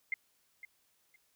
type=tone with echo; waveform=sine; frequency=2097 Hz; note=C7; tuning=3 cents sharp; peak=-30 dBFS; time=0.12-0.14 s; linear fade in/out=2 ms; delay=510 ms; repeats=2; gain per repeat=-14 dB; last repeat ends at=1.16 s; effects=white hiss -73 dBFS RMS until 1.35 s